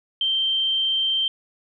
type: tone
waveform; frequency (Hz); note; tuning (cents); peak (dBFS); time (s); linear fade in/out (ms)
sine; 3136; G7; 0; -19; 0.21-1.28; 2
effects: none